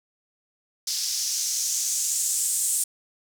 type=noise with band-pass filter sweep; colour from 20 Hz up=blue; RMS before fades=-26 dBFS; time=0.87-2.84 s; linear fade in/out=5 ms; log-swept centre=5100 to 8400 Hz; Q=3.2; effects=none